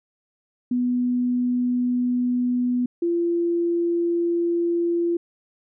sine tone pair in turn, 246.9 / 342.3 Hz, B3 / F4, 0 / -35 cents, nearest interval tritone, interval 565 cents, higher second, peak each -19 dBFS, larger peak neither, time 0.71-2.86 / 3.02-5.17 s, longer neither, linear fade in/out 5 ms, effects none

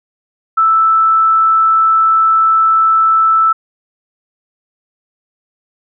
sine tone, 1318.5 Hz, E6, in tune, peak -7 dBFS, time 0.57-3.53 s, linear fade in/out 10 ms, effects none

